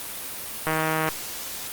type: click train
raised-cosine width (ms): 0.5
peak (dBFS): -9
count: 67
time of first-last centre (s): 0.67-1.088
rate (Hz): 158
effects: white hiss -34 dBFS RMS until 1.72 s + Opus 32 kbps